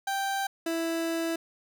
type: tone pair in turn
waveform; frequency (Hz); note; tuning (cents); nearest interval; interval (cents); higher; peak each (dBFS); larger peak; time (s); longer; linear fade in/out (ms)
30% pulse; 784 / 330.2; G5 / E4; 0 / +3; octave + minor third; 1497; first; -25; neither; 0.07-0.47 / 0.66-1.36; second; 5
effects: none